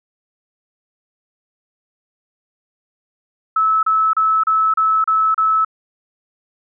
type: tone bursts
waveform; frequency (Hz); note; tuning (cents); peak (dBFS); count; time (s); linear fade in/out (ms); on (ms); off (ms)
sine; 1302; E6; -22; -12; 7; 3.56-5.648; 5; 270; 33
effects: none